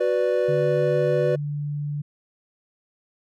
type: chord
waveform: triangle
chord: B minor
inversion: second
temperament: equal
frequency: 370 / 493.9 / 587.3 Hz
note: F#4 / B4 / D5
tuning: 0 / 0 / 0 cents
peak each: -23 / -20 / -22 dBFS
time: 0-1.36 s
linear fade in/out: 10 ms
type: tone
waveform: sine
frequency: 146.4 Hz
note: D3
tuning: 5 cents flat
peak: -25 dBFS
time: 0.48-2.02 s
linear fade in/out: 10 ms
effects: none